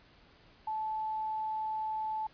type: tone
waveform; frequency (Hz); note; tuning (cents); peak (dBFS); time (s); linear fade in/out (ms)
sine; 870; A5; -20; -32; 0.67-2.27; 5
effects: pink hiss -61 dBFS RMS until 2.33 s + resampled to 11025 Hz